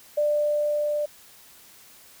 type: tone with level ramp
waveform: sine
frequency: 593 Hz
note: D5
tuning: 17 cents sharp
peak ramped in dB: -19 to -23 dBFS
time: 0.17-1.06 s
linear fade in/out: 10 ms
effects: white hiss -51 dBFS RMS until 2.2 s